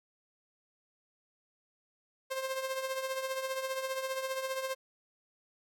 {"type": "tone with tremolo", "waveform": "sawtooth", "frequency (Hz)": 528, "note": "C5", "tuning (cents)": 16, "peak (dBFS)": -27, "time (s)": [2.3, 4.75], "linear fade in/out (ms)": 20, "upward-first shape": "triangle", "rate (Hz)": 15, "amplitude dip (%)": 65, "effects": []}